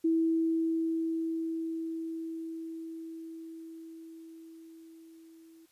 sine tone with level ramp, 326.5 Hz, E4, 17 cents flat, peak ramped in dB -23 to -53 dBFS, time 0.04-5.66 s, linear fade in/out 10 ms, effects white hiss -68 dBFS RMS until 5.71 s + resampled to 32000 Hz

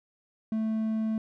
triangle tone, 220 Hz, A3, in tune, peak -24 dBFS, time 0.52-1.18 s, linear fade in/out 2 ms, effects none

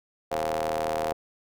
sawtooth ring-modulated tone, 79.6 Hz, D#2, 40 cents sharp, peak -19 dBFS, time 0.31-1.13 s, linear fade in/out 10 ms, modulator 614 Hz, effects none

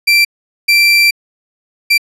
30% pulse tone bursts at uneven times, 2352 Hz, D7, 2 cents sharp, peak -4 dBFS, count 3, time 0.07-0.25 / 0.68-1.11 / 1.9-1.98 s, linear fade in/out 10 ms, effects low-pass 11000 Hz 12 dB/octave

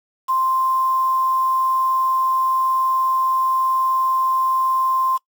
sine tone with quantisation, 1046.5 Hz, C6, in tune, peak -16 dBFS, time 0.28-5.18 s, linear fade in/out 20 ms, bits 6, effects noise-tail reverb RT60 0.1 s tail -22 dB re dry

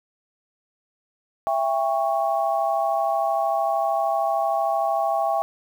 sine chord, C# diminished, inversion first, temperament just, 665.2 / 798.3 / 1108.7 Hz, E5 / G5 / C#6, +16 / +31 / 0 cents, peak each -23 / -23 / -28 dBFS, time 1.47-5.42 s, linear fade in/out 0 ms, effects 8-bit

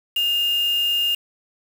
sine tone with quantisation, 2824 Hz, F7, 19 cents sharp, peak -18 dBFS, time 0.16-1.15 s, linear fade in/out 5 ms, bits 5, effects none

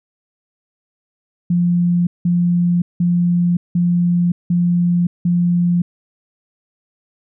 sine tone bursts, 174.61 Hz, F3, in tune, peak -12 dBFS, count 6, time 1.5-5.82 s, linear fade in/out 5 ms, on 570 ms, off 180 ms, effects none

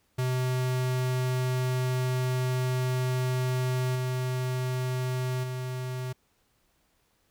square tone with level steps, 127.6 Hz, C3, 43 cents flat, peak -26 / -28 / -32 dBFS, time 0.18-6.13 s, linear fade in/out 10 ms, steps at 3.95 / 5.43 s, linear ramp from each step 10 ms, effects pink hiss -70 dBFS RMS until 7.3 s

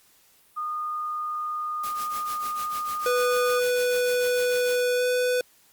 sine tone, 1225 Hz, D#6, 27 cents flat, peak -27 dBFS, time 0.56-3.6 s, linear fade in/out 20 ms
white noise with tremolo, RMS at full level -36 dBFS, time 1.83-4.81 s, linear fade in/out 10 ms, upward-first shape triangle, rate 6.7 Hz, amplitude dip 85%
square tone with pitch glide, 493.9 to 497.6 Hz, B4 to B4, 0 to +13 cents, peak -22 dBFS, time 3.06-5.41 s, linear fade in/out 2 ms, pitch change +13 cents, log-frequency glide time 4.96-5.03 s
effects white hiss -59 dBFS RMS until 5.72 s + Opus 48 kbps

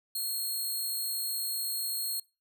10% pulse tone, 4261 Hz, C8, 31 cents sharp, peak -24 dBFS, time 0.15-2.2 s, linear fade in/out 5 ms, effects noise-tail reverb RT60 0.3 s tail -26 dB re dry

